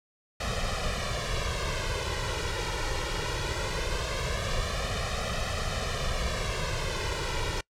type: noise with flanger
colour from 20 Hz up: pink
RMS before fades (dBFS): -30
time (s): 0.4-7.61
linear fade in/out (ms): 5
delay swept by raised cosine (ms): 1.6 to 2.13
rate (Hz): 0.2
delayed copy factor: +0.9
effects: noise-tail reverb RT60 0.1 s tail -25 dB re dry + low-pass 6000 Hz 12 dB/octave